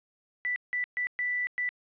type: tone bursts at uneven times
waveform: sine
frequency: 1975.5 Hz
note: B6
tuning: in tune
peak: -27 dBFS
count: 5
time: 0.45-0.56 / 0.73-0.84 / 0.97-1.07 / 1.19-1.47 / 1.58-1.69 s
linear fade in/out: 0 ms
effects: resampled to 8000 Hz + 11-bit